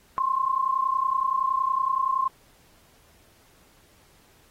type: tone pair together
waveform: sine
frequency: 1046.5 / 1077.2 Hz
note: C6 / C#6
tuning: 0 / -50 cents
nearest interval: minor second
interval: 50 cents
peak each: -24 / -25 dBFS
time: 0.18-2.28 s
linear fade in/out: 0 ms
effects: pink hiss -59 dBFS RMS until 4.5 s + AAC 48 kbps